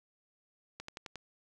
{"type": "slowing click train", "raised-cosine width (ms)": 0.2, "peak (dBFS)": -25, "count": 5, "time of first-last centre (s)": [0.8, 1.157], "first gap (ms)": 84, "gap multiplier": 1.04, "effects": []}